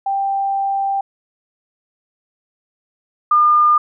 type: tone pair in turn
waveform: sine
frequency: 787 / 1208.4 Hz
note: G5 / D6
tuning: +7 / +49 cents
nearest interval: perfect fifth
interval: 742 cents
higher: second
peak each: -16 / -9 dBFS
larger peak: second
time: 0.06-1.01 / 3.31-3.78 s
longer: first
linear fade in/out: 5 ms
effects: none